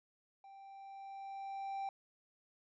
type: tone with level ramp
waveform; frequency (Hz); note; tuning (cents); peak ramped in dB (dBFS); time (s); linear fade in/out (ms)
triangle; 784; G5; 0; -52 to -35; 0.44-1.89; 2
effects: resampled to 16000 Hz